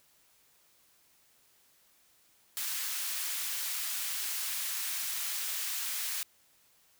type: high-pass noise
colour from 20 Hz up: white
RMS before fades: -35 dBFS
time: 2.57-6.23 s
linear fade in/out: 0 ms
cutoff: 1400 Hz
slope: 12 dB/octave
effects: white hiss -66 dBFS RMS until 6.99 s